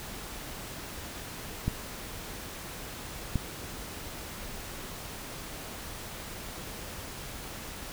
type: clicks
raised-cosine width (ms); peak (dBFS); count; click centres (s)
5; -14; 2; 1.68 / 3.357
effects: pink hiss -41 dBFS RMS until 7.92 s